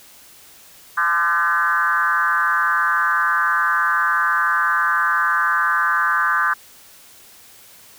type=tone with frequency modulation; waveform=sine; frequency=1360 Hz; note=F6; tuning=46 cents flat; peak=-15 dBFS; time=0.97-6.54 s; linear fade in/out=10 ms; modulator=166 Hz; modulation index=1.9; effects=white hiss -46 dBFS RMS until 7.98 s